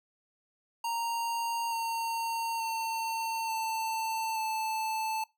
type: tone with pitch steps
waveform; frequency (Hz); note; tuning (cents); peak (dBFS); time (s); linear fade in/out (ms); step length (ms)
square; 928 / 915.8 / 903.7 / 891.7 / 880; A#5 / A#5 / A5 / A5 / A5; -8 / -31 / +46 / +23 / 0; -31; 0.84-5.24; 5; 880
effects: noise-tail reverb RT60 0.2 s tail -21 dB re dry